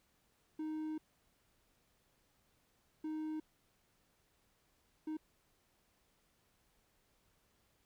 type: tone bursts at uneven times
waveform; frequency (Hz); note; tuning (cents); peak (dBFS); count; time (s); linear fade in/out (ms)
triangle; 311.1; D#4; 0; -36; 3; 0.59-0.98 / 3.04-3.4 / 5.07-5.17; 5
effects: pink hiss -75 dBFS RMS until 7.85 s